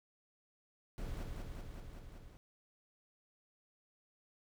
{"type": "noise with echo", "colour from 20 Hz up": "brown", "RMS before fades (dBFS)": -42, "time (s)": [0.98, 1.23], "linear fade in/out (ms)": 0, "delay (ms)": 190, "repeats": 6, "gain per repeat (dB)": -2, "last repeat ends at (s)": 2.37, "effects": []}